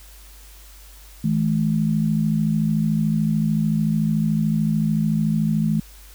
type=tone pair together; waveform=sine; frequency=160 / 213.6 Hz; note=D#3 / G#3; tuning=+49 / +49 cents; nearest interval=perfect fourth; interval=500 cents; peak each=-20 dBFS; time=1.24-5.8 s; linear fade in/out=5 ms; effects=added 50 Hz sine -43 dBFS peak until 6.14 s + white hiss -48 dBFS RMS until 6.14 s